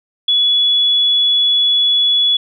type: tone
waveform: sine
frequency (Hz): 3400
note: G#7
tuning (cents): +40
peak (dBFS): -10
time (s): 0.28-2.37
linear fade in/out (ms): 5
effects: none